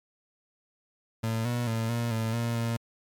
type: tone with pitch steps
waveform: 30% pulse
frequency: 112.5 / 120.7 / 112.9 / 117.8 / 112.3 / 117.2 / 116 Hz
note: A2 / B2 / A2 / A#2 / A2 / A#2 / A#2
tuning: +39 / -39 / +45 / +19 / +36 / +10 / -8 cents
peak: -24 dBFS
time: 1.23-2.77 s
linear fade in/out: 10 ms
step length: 220 ms
effects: MP3 96 kbps